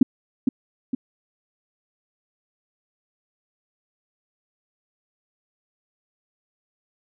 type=tone with echo; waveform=sine; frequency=256.8 Hz; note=C4; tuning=32 cents flat; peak=-8 dBFS; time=0.01-0.03 s; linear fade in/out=5 ms; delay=460 ms; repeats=2; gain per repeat=-6 dB; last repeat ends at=0.95 s; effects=none